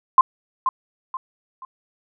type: tone with echo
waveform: sine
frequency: 1046.5 Hz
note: C6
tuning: in tune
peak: -7 dBFS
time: 0.18-0.21 s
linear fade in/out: 2 ms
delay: 480 ms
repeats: 3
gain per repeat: -9 dB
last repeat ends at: 1.65 s
effects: none